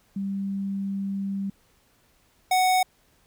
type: tone pair in turn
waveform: sine / square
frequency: 196.5 / 741.9 Hz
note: G3 / F#5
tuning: +4 / +4 cents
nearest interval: octave + major seventh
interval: 2300 cents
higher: second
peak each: -26 / -19 dBFS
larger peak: second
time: 0.16-1.5 / 2.51-2.83 s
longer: first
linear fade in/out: 5 ms
effects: pink hiss -63 dBFS RMS until 3.26 s